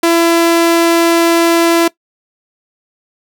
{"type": "tone", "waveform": "sawtooth", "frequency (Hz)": 336.1, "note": "E4", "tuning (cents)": 34, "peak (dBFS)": -4, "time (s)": [0.03, 1.88], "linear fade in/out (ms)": 5, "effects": ["noise-tail reverb RT60 0.1 s tail -20 dB re dry"]}